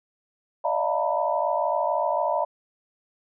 sine tone cluster, 583 / 630 / 694 / 905 / 978 Hz, D5 / D#5 / F5 / A5 / B5, -13 / +21 / -11 / +48 / -17 cents, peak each -28 dBFS, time 0.64-2.45 s, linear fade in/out 10 ms, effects none

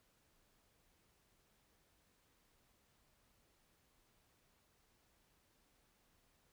silence, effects pink hiss -75 dBFS RMS until 6.52 s

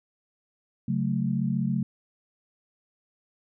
sine chord, F# minor, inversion second, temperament equal, 138.59 / 185 / 220 Hz, C#3 / F#3 / A3, 0 / 0 / 0 cents, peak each -28 dBFS, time 0.88-1.83 s, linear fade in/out 5 ms, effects none

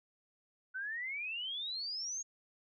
sine exponential sweep, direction up, 1487 to 6680 Hz, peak -37 dBFS, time 0.74-2.23 s, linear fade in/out 20 ms, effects none

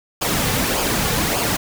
pink noise with flanger, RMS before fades -20 dBFS, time 0.21-1.57 s, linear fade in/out 10 ms, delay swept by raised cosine 0.51 to 3.21 ms, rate 1.7 Hz, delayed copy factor -0.55, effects none

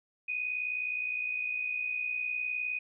sine tone with amplitude modulation, 2489 Hz, D#7, in tune, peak -28 dBFS, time 0.28-2.79 s, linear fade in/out 10 ms, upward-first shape sine, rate 59.6 Hz, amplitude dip 60%, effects none

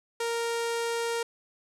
sawtooth tone with low-pass filter, 465.2 Hz, A#4, 4 cents flat, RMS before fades -30 dBFS, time 0.2-1.23 s, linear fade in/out 5 ms, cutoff 9700 Hz, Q 1.1, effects none

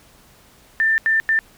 sine tone bursts at uneven times, 1785 Hz, A6, 24 cents sharp, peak -14 dBFS, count 3, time 0.8-0.98 / 1.06-1.2 / 1.29-1.39 s, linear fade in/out 0 ms, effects pink hiss -51 dBFS RMS until 1.57 s

